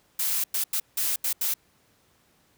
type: noise bursts at uneven times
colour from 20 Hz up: blue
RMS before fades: -26 dBFS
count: 6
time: 0.19-0.44 / 0.54-0.64 / 0.73-0.8 / 0.97-1.16 / 1.24-1.33 / 1.41-1.54 s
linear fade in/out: 5 ms
effects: pink hiss -64 dBFS RMS until 2.57 s + high-pass 60 Hz 12 dB/octave